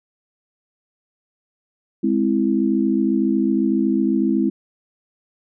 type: chord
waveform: sine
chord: Ab augmented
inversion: none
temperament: equal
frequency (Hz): 207.7 / 261.6 / 329.6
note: Ab3 / C4 / E4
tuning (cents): 0 / 0 / 0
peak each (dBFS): -20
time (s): 2.03-4.5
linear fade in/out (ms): 10
effects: none